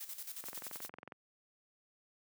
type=noise with tremolo; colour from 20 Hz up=blue; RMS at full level=-44 dBFS; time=0-0.89 s; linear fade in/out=10 ms; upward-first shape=square; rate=11 Hz; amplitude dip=65%
type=click train; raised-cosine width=0.5 ms; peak=-32 dBFS; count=16; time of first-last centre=0.44-1.122 s; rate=22 Hz
effects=high-pass 150 Hz 12 dB/octave